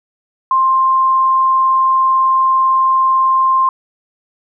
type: tone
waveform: sine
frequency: 1053 Hz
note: C6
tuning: 11 cents sharp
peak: -9 dBFS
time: 0.51-3.69 s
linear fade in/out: 2 ms
effects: none